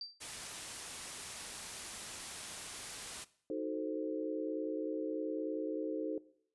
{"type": "tone with exponential decay", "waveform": "sine", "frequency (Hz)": 4674, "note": "D8", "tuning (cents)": -9, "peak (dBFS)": -38, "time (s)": [0.01, 0.22], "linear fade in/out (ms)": 2, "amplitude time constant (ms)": 44}
{"type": "noise", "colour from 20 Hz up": "white", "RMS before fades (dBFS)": -44, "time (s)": [0.2, 3.25], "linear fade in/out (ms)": 20}
{"type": "chord", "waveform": "sine", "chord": "D# diminished seventh", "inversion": "none", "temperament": "equal", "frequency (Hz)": [311.1, 370, 440, 523.3], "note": ["D#4", "F#4", "A4", "C5"], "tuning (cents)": [0, 0, 0, 0], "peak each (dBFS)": [-39, -43, -40, -42], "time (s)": [3.5, 6.18], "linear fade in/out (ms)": 2}
{"effects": ["noise-tail reverb RT60 0.6 s tail -19 dB re dry", "resampled to 24000 Hz"]}